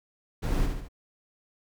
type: noise with echo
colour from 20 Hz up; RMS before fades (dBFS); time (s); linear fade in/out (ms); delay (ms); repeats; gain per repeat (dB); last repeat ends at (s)
brown; -27; 0.42-0.67; 20; 72; 3; -5; 0.886
effects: none